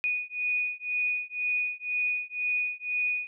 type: beating tone pair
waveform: sine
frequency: 2471 / 2473 Hz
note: D#7 / D#7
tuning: -13 / -11 cents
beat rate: 2 Hz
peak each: -30 dBFS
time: 0.04-3.27 s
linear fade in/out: 0 ms
effects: none